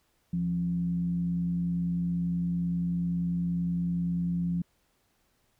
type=tone with frequency modulation; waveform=sine; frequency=173.5 Hz; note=F3; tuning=11 cents flat; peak=-26 dBFS; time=0.33-4.62 s; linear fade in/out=5 ms; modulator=97.8 Hz; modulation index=0.28; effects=pink hiss -71 dBFS RMS until 5.59 s